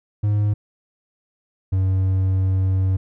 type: tone pair in turn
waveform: triangle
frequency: 104 / 94.61 Hz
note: G#2 / F#2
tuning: +3 / +39 cents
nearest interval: major second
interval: 164 cents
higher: first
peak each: -14 / -14 dBFS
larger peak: neither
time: 0.23-0.54 / 1.72-2.97 s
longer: second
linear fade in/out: 10 ms
effects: none